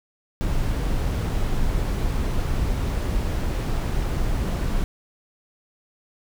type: noise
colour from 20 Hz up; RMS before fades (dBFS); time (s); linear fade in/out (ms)
brown; -23; 0.41-4.84; 0
effects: none